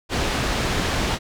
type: low-pass noise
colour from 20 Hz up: pink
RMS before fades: -23 dBFS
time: 0.09-1.19 s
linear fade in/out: 50 ms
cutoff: 5400 Hz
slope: 12 dB/octave
effects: none